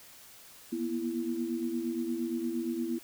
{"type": "tone cluster", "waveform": "sine", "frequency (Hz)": [236.2, 244.8, 333.7], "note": ["A#3", "B3", "E4"], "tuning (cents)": [23, -15, 21], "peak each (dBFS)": [-37, -35, -33], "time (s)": [0.72, 2.99], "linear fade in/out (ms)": 10, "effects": ["white hiss -53 dBFS RMS until 3.03 s"]}